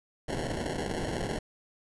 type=noise with sample-and-hold; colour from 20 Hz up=violet; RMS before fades=-33 dBFS; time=0.28-1.39 s; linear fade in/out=5 ms; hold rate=1225 Hz; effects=resampled to 24000 Hz